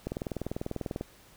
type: click train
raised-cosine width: 2 ms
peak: -19 dBFS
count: 20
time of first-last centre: 0.07-1.011 s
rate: 20.2 Hz
effects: pink hiss -57 dBFS RMS until 1.36 s